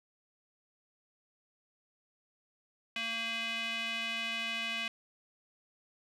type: tone with band-pass filter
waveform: square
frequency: 228.3 Hz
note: A#3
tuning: 36 cents flat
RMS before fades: -36 dBFS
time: 2.96-4.88 s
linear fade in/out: 2 ms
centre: 2700 Hz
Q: 3.6
effects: none